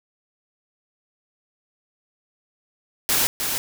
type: noise with echo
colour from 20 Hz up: white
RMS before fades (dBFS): -20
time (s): 3.09-3.27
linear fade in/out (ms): 0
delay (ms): 310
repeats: 1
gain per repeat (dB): -5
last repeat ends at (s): 3.58
effects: none